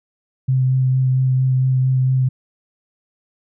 sine tone with vibrato, 130 Hz, C3, 11 cents flat, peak -13 dBFS, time 0.48-2.29 s, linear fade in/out 10 ms, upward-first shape sine, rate 4.4 Hz, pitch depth 12 cents each way, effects none

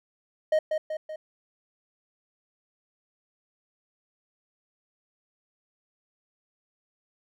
triangle tone with echo, 622.3 Hz, D#5, in tune, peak -17 dBFS, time 0.52-0.59 s, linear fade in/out 5 ms, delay 190 ms, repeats 3, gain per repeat -5 dB, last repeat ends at 1.16 s, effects none

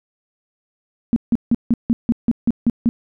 sine tone bursts, 233.9 Hz, A#3, 6 cents sharp, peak -11 dBFS, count 10, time 1.13-2.89 s, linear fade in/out 0 ms, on 32 ms, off 160 ms, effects none

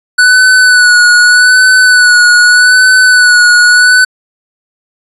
square tone with vibrato, 1482 Hz, F#6, 2 cents sharp, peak -3 dBFS, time 0.18-4.05 s, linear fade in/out 10 ms, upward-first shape sine, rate 0.82 Hz, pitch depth 34 cents each way, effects resampled to 24000 Hz

